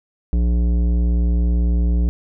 triangle tone with tanh clipping, 59 Hz, A#1, 22 cents sharp, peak -16 dBFS, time 0.33-2.09 s, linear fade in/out 0 ms, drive 17 dB, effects none

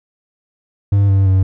triangle tone with pitch steps, 100 / 97.38 / 94.82 Hz, G2 / G2 / F#2, +35 / -11 / +43 cents, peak -7 dBFS, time 0.92-1.43 s, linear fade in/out 5 ms, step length 170 ms, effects none

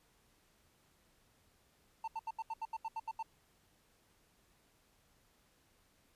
triangle tone bursts, 896 Hz, A5, 31 cents sharp, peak -35 dBFS, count 11, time 2.04-3.228 s, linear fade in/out 5 ms, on 38 ms, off 77 ms, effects pink hiss -71 dBFS RMS until 6.15 s + resampled to 32000 Hz

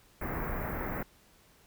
pink band-stop noise, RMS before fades -35 dBFS, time 0.21-1.03 s, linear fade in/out 5 ms, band 2100 to 15000 Hz, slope 48 dB/octave, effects pink hiss -62 dBFS RMS until 1.66 s

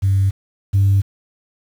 sine tone pair in turn, 97.3 / 98.43 Hz, G2 / G2, -12 / +8 cents, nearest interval unison, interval 20 cents, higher second, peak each -11 / -9 dBFS, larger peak second, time 0.02-0.31 / 0.73-1.02 s, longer neither, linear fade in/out 20 ms, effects tanh soft clip ceiling -8 dBFS + 7-bit

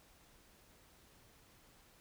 silence, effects pink hiss -65 dBFS RMS until 2 s

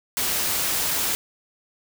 white noise, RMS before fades -24 dBFS, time 0.17-1.15 s, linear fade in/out 0 ms, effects none

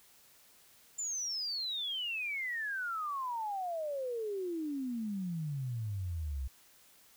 sine exponential sweep, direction down, 7250 to 63.1 Hz, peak -34 dBFS, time 0.98-6.48 s, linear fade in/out 10 ms, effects white hiss -62 dBFS RMS until 7.16 s

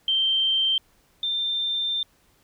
sine tone pair in turn, 3136 / 3586 Hz, G7 / A7, 0 / +32 cents, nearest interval major second, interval 232 cents, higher second, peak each -19 / -23 dBFS, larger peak first, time 0.08-0.78 / 1.23-2.03 s, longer second, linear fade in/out 2 ms, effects pink hiss -62 dBFS RMS until 2.43 s

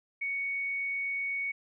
sine tone, 2228 Hz, C#7, 8 cents sharp, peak -30 dBFS, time 0.21-1.52 s, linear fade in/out 10 ms, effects none

